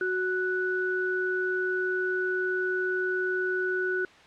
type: tone pair together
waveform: sine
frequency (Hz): 370 / 1480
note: F#4 / F#6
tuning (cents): 0 / 0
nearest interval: 2 octaves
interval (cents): 2400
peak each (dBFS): -28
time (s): 0.01-4.05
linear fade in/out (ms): 2
effects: white hiss -52 dBFS RMS until 4.26 s + low-pass 3000 Hz 12 dB/octave